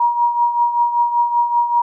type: tone with tremolo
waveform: sine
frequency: 952 Hz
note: A#5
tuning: 36 cents sharp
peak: -10 dBFS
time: 0-1.82 s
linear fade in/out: 5 ms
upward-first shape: triangle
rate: 5.2 Hz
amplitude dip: 70%
effects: none